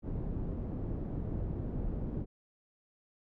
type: low-pass noise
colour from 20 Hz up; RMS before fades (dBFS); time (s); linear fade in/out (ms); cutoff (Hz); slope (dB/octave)
pink; -36; 0.02-2.26; 50; 320; 12
effects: none